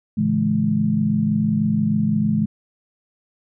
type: tone cluster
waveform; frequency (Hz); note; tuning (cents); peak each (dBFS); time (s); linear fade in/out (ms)
sine; 111.5 / 142.6 / 166.1 / 212.3; A2 / C#3 / E3 / G#3; +23 / +49 / +13 / +38; -27 / -26 / -23 / -18; 0.17-2.46; 10
effects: none